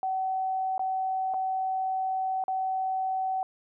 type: tone with dropouts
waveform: sine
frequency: 758 Hz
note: F#5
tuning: 42 cents sharp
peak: -26 dBFS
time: 0.03-3.43 s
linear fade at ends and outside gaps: 1 ms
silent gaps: 0.78-0.794 / 1.338-1.342 / 2.439-2.481 s
effects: none